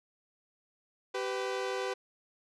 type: tone pair together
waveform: sawtooth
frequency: 388 / 499.9 Hz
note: G4 / B4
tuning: -18 / +21 cents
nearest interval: major third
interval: 439 cents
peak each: -31 / -31 dBFS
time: 1.14-1.94 s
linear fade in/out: 10 ms
effects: low-pass 6000 Hz 12 dB/octave